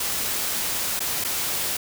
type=noise with dropouts; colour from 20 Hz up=white; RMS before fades=-26 dBFS; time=0-1.77 s; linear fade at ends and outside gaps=5 ms; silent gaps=0.994-1.003 / 1.241-1.246 s; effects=none